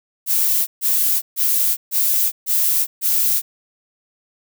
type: noise bursts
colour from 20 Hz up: violet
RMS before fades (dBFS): -17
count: 6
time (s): 0.26-3.42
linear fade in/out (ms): 50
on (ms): 410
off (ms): 140
effects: none